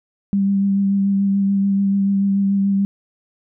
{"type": "tone with vibrato", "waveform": "sine", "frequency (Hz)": 197.4, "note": "G3", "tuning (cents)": 12, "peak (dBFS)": -14, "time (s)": [0.33, 2.85], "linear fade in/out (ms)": 0, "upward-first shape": "sine", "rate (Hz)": 6.9, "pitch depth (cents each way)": 16, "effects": []}